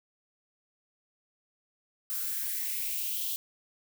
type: noise with high-pass filter sweep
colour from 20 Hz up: violet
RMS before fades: -33 dBFS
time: 2.1-3.36 s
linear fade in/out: 0 ms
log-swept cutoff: 1300 to 3400 Hz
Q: 4.2
effects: none